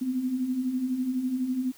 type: beating tone pair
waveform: sine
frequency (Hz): 245.4 / 257.4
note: B3 / C4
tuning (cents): -11 / -28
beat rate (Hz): 12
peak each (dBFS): -34 / -26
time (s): 0.01-1.72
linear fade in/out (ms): 10
effects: white hiss -54 dBFS RMS until 1.77 s